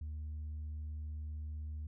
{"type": "tone", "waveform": "sine", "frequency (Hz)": 76.3, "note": "D#2", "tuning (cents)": -33, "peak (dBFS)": -37, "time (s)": [0.01, 1.87], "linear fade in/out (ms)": 5, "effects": ["tanh soft clip ceiling -38 dBFS"]}